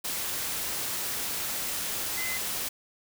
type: tone in noise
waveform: sine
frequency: 2043 Hz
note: C7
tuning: 42 cents flat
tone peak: -33 dBFS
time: 2.17-2.38 s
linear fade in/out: 10 ms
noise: white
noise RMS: -32 dBFS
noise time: 0.04-2.69 s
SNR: -4 dB
effects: none